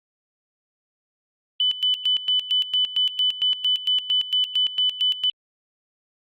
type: tone with tremolo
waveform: sine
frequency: 3000 Hz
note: F#7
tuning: 23 cents sharp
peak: -17 dBFS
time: 1.6-5.3 s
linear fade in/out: 2 ms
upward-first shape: square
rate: 4.4 Hz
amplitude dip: 80%
effects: Opus 32 kbps